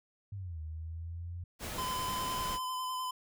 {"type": "linear two-way sweep", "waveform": "sine", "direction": "down then up", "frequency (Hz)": [103.2, 77.78, 88.1], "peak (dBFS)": -38, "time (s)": [0.32, 1.44], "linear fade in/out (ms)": 5, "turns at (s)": 0.6}
{"type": "noise", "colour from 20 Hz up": "pink", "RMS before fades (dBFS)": -40, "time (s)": [1.59, 2.59], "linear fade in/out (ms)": 50}
{"type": "tone with vibrato", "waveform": "square", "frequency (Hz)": 1019, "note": "C6", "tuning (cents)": -46, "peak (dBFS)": -35, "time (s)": [1.78, 3.11], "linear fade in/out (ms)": 5, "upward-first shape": "square", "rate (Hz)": 9.9, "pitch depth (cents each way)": 14}
{"effects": []}